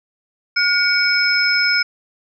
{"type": "tone cluster", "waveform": "sine", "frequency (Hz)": [1438, 2250, 5170], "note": ["F#6", "C#7", "E8"], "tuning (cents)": [-50, 25, -34], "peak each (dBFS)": -18, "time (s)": [0.56, 1.83], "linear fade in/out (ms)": 10, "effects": []}